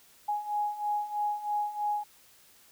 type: beating tone pair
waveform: sine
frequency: 830.6 / 833.7 Hz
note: G#5 / G#5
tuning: 0 / +6 cents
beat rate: 3.1 Hz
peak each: -34 / -30 dBFS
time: 0.28-2.04 s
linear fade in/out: 10 ms
effects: white hiss -59 dBFS RMS until 2.71 s